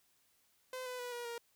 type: tone with pitch steps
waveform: sawtooth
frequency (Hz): 512 / 501.2 / 490.6 / 480.2 / 470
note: C5 / B4 / B4 / B4 / A#4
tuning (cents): -38 / +25 / -12 / -49 / +14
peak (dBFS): -37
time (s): 0.73-1.38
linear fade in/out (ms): 2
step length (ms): 130
effects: white hiss -73 dBFS RMS until 1.55 s